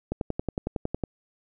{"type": "click train", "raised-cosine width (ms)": 2, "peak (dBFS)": -14, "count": 11, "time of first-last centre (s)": [0.12, 1.037], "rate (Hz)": 10.9, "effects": []}